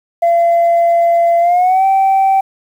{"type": "tone with pitch glide", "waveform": "sine", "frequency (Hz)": [682, 774.4], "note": ["F5", "G5"], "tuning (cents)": [-41, -21], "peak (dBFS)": -6, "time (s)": [0.22, 2.41], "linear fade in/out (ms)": 10, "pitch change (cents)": 220, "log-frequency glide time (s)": [1.4, 1.85], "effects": ["tanh soft clip ceiling -6 dBFS", "7-bit"]}